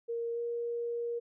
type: tone with pitch glide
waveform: sine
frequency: 466.2 to 471.6 Hz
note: A#4 to A#4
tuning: 0 to +20 cents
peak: -32 dBFS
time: 0.08-1.2 s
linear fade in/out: 20 ms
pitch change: +20 cents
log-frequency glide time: 0.33-0.39 s
effects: none